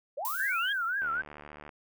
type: linear sweep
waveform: sine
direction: up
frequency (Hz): 498.6 to 3322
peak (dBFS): -32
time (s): 0.17-0.73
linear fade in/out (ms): 10
type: noise with exponential decay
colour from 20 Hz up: violet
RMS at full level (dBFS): -34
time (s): 0.25-1.17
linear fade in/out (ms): 0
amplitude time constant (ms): 200
type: tone with vibrato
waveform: sine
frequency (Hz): 1481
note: F#6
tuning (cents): +1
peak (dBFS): -28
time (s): 0.39-1.22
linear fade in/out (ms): 10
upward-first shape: triangle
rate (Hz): 3.8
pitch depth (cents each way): 210
type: click train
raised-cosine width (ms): 0.5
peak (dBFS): -30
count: 51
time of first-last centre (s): 1.02-1.692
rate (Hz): 74.4
effects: none